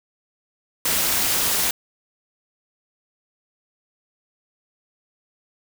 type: noise with amplitude modulation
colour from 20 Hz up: white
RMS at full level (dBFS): -18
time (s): 0.85-1.71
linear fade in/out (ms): 5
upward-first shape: sine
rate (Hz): 222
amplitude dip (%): 65
effects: none